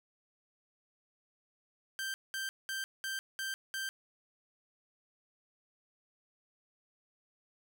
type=tone bursts; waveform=sawtooth; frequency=1568 Hz; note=G6; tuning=in tune; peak=-32 dBFS; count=6; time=1.99-3.89 s; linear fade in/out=0 ms; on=150 ms; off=200 ms; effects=none